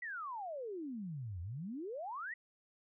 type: exponential two-way sweep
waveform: sine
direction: down then up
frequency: 1996 to 82 to 1996 Hz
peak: -40 dBFS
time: 0.02-2.34 s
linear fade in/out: 5 ms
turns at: 1.41 s
effects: none